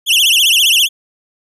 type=tone with vibrato; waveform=40% pulse; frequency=3041 Hz; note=F#7; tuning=47 cents sharp; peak=-7 dBFS; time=0.06-0.89 s; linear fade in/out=50 ms; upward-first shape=triangle; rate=15 Hz; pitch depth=260 cents each way; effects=resampled to 32000 Hz